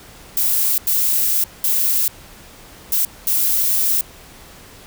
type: noise bursts at uneven times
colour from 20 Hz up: violet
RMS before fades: -17 dBFS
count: 5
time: 0.37-0.78 / 0.87-1.44 / 1.64-2.08 / 2.92-3.05 / 3.27-4.01 s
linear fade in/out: 2 ms
effects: pink hiss -42 dBFS RMS until 4.86 s